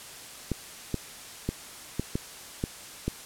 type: clicks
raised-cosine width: 3 ms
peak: -14 dBFS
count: 7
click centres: 0.517 / 0.943 / 1.49 / 1.996 / 2.155 / 2.639 / 3.08 s
effects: white hiss -44 dBFS RMS until 3.25 s + low-pass 11000 Hz 12 dB/octave